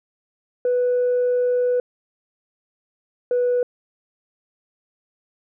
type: tone pair in turn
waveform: sine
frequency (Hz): 493.9 / 491.3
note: B4 / B4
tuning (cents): 0 / -9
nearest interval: unison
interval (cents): 9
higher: first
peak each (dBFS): -15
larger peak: neither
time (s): 0.65-1.8 / 3.31-3.63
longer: first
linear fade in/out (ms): 2
effects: tanh soft clip ceiling -14 dBFS